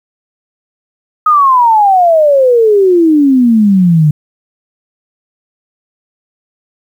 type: exponential sweep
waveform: sine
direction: down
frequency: 1267 to 146.6 Hz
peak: -4 dBFS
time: 1.26-4.11 s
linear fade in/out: 5 ms
effects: 7-bit